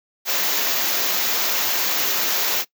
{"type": "band-stop noise", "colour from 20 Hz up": "white", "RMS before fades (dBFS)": -21, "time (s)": [0.25, 2.65], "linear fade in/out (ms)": 50, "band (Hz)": [7200, 12000], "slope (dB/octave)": 96, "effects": ["noise-tail reverb RT60 0.1 s tail -20 dB re dry", "high-pass 300 Hz 12 dB/octave"]}